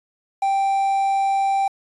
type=tone with quantisation; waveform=triangle; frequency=784 Hz; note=G5; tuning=in tune; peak=-15 dBFS; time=0.42-1.68 s; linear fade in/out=5 ms; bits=7; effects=resampled to 24000 Hz